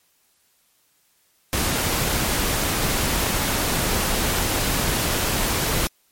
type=noise; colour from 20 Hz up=pink; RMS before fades=-22 dBFS; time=1.53-5.87 s; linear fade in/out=0 ms; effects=white hiss -63 dBFS RMS until 6.11 s + MP3 64 kbps